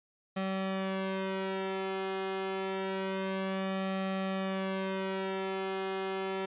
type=tone with flanger; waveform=sawtooth; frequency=191.4 Hz; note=G3; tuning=41 cents flat; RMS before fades=-34 dBFS; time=0.36-6.46 s; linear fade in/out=10 ms; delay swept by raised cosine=1.6 to 2.39 ms; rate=0.27 Hz; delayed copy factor=+0.85; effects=resampled to 8000 Hz